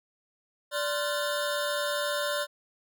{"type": "tone cluster", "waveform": "square", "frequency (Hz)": [584, 1049, 1397, 1512, 3647], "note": ["D5", "C6", "F6", "F#6", "A#7"], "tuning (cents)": [-10, 4, 0, 37, -39], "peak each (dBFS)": [-31, -37, -37, -38, -37], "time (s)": [0.71, 2.47], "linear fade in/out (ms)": 50, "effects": []}